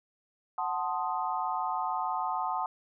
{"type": "chord", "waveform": "sine", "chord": "F# diminished seventh", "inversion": "none", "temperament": "equal", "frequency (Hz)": [740, 880, 1046.5, 1244.5], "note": ["F#5", "A5", "C6", "Eb6"], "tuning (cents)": [0, 0, 0, 0], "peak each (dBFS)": [-34, -33, -35, -36], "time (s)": [0.58, 2.66], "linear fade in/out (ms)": 2, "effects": []}